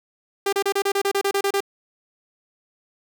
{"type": "tone bursts", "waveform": "sawtooth", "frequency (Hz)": 397.4, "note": "G4", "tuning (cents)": 24, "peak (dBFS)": -15, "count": 12, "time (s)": [0.46, 1.605], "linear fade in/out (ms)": 5, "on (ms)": 67, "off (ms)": 31, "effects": []}